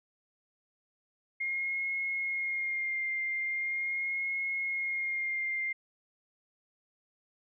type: tone with vibrato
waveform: sine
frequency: 2133 Hz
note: C7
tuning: 33 cents sharp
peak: -30 dBFS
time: 1.4-5.73 s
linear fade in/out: 10 ms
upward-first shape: sine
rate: 0.41 Hz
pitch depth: 25 cents each way
effects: none